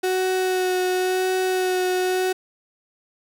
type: tone with vibrato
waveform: 35% pulse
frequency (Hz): 370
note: F#4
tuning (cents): 0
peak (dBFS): -18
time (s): 0.03-2.33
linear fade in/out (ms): 10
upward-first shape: sine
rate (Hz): 0.94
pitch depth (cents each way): 15
effects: none